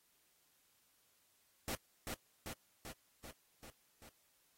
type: noise with echo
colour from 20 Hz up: pink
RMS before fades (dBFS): -41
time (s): 1.68-1.75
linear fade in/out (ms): 0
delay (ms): 390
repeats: 6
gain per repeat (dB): -3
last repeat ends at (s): 4.09
effects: white hiss -74 dBFS RMS until 4.57 s + AAC 48 kbps